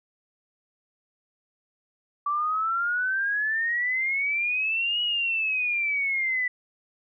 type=exponential two-way sweep; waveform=sine; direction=up then down; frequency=1153 to 2923 to 1972 Hz; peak=-23 dBFS; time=2.26-6.48 s; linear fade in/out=5 ms; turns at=5.02 s; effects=none